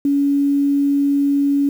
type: tone with quantisation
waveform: sine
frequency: 282.1 Hz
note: C#4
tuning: 30 cents sharp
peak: -13 dBFS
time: 0.05-1.69 s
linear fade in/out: 2 ms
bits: 7
effects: none